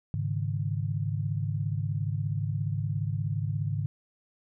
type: chord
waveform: sine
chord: Ab suspended fourth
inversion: none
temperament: equal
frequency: 103.83 / 138.59 / 155.56 Hz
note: Ab2 / Db3 / Eb3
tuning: 0 / 0 / 0 cents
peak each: -30 / -32 / -33 dBFS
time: 0.14-3.86 s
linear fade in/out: 0 ms
effects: none